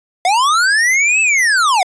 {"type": "linear two-way sweep", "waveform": "square", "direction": "up then down", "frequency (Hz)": [692, 2646, 692], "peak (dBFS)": -11, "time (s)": [0.25, 1.83], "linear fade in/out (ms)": 2, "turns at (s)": 1.21, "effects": ["resampled to 22050 Hz"]}